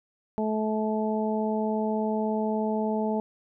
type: harmonic tone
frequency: 216.5 Hz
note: A3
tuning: 28 cents flat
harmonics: 1 / 2 / 3 / 4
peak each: -27 / -30 / -32 / -33 dBFS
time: 0.38-3.2 s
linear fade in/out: 0 ms
effects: none